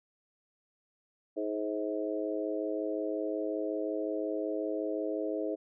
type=harmonic tone with a mistuned harmonic; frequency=105.5 Hz; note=G#2; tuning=28 cents sharp; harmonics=3 / 4 / 5 / 6; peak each=-35 / -36 / -37 / -38 dBFS; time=1.36-5.56 s; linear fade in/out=20 ms; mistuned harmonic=6; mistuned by=+22 cents; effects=none

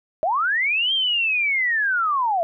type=linear two-way sweep; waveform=sine; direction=up then down; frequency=596 to 3215 to 644 Hz; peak=-18 dBFS; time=0.23-2.43 s; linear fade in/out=0 ms; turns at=0.93 s; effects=none

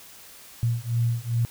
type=beating tone pair; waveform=sine; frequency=116.3 / 118.8 Hz; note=A#2 / A#2; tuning=-4 / +33 cents; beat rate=2.5 Hz; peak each=-25 dBFS; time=0.63-1.45 s; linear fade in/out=0 ms; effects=white hiss -47 dBFS RMS until 1.5 s

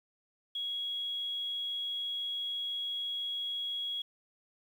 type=tone; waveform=sine; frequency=3322 Hz; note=G#7; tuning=in tune; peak=-33 dBFS; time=0.55-4.02 s; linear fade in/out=5 ms; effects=10-bit

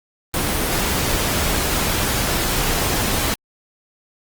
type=noise; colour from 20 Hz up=pink; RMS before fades=-20 dBFS; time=0.34-3.34 s; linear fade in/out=0 ms; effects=Opus 24 kbps

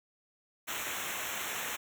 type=noise with comb filter; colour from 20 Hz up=pink; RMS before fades=-37 dBFS; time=0.67-1.77 s; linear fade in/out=20 ms; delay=0.21 ms; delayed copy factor=-1; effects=none

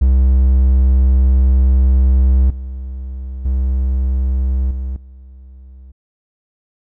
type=tone with level steps; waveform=triangle; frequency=64.9 Hz; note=C2; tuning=13 cents flat; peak=-6 / -21 / -11 / -17 / -33 dBFS; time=0.01-5.92 s; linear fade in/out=10 ms; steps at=2.5 / 3.45 / 4.71 / 4.96 s; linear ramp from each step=2 ms; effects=none

